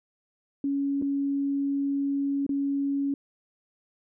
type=tone with dropouts; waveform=sine; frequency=279.2 Hz; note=C#4; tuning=13 cents sharp; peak=-24 dBFS; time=0.64-3.14 s; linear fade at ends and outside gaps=2 ms; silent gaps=1.016-1.022 / 2.465-2.492 s; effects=none